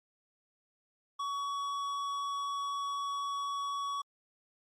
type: tone with tanh clipping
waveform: sine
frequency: 1126 Hz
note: C#6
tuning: 27 cents sharp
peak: -35 dBFS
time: 1.19-4.02 s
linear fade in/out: 10 ms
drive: 12 dB
effects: Opus 48 kbps